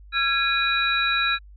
sine tone cluster, 1360 / 1654 / 2459 / 3900 Hz, F6 / G#6 / D#7 / B7, -46 / -8 / -21 / -23 cents, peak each -25 dBFS, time 0.12-1.39 s, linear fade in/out 50 ms, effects added 50 Hz sine -43 dBFS peak until 1.56 s

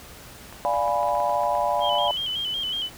clicks, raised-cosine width 0.5 ms, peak -26 dBFS, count 12, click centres 0.526 / 0.737 / 0.879 / 1.031 / 1.086 / 1.152 / 1.202 / 1.296 / 1.435 / 1.552 / 1.794 / 1.954 s
sine chord, D diminished seventh, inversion none, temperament equal, 587.3 / 698.5 / 830.6 / 987.8 Hz, D5 / F5 / Ab5 / Cb6, 0 / 0 / 0 / 0 cents, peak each -26 dBFS, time 0.65-2.11 s, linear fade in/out 0 ms
sine tone with vibrato, 3105 Hz, G7, 17 cents flat, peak -25 dBFS, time 1.8-2.9 s, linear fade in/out 50 ms, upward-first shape square, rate 5.4 Hz, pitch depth 56 cents each way
effects pink hiss -44 dBFS RMS until 2.97 s

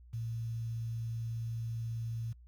sine tone with quantisation, 114.8 Hz, A#2, 26 cents flat, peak -35 dBFS, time 0.13-2.33 s, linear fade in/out 10 ms, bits 10, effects noise-tail reverb RT60 0.1 s tail -23 dB re dry + added 60 Hz sine -53 dBFS peak until 2.47 s

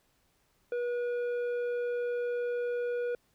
sine tone with tanh clipping, 483.8 Hz, B4, 36 cents flat, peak -31 dBFS, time 0.72-3.15 s, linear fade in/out 2 ms, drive 8 dB, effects pink hiss -71 dBFS RMS until 3.34 s

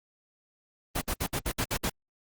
pink noise bursts, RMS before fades -29 dBFS, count 8, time 0.95-1.898 s, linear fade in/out 10 ms, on 66 ms, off 60 ms, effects Opus 24 kbps

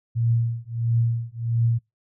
sine tone with tremolo, 116.4 Hz, A#2, 2 cents flat, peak -16 dBFS, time 0.15-1.79 s, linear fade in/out 20 ms, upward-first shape triangle, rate 1.5 Hz, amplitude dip 100%, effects noise-tail reverb RT60 0.2 s tail -26 dB re dry

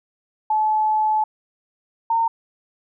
sine tone pair in turn, 862 / 913.3 Hz, A5 / A#5, -36 / -36 cents, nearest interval minor second, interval 100 cents, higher second, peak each -16 dBFS, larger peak neither, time 0.5-1.24 / 2.1-2.28 s, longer first, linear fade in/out 5 ms, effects none

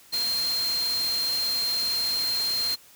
sine tone in noise, 4186 Hz, C8, in tune, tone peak -24 dBFS, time 0.12-2.76 s, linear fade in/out 20 ms, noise white, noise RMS -34 dBFS, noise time 0.12-2.76 s, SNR +7 dB, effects white hiss -53 dBFS RMS until 2.95 s

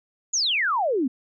sine exponential sweep, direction down, 7030 to 238.1 Hz, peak -20 dBFS, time 0.33-1.08 s, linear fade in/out 10 ms, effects none

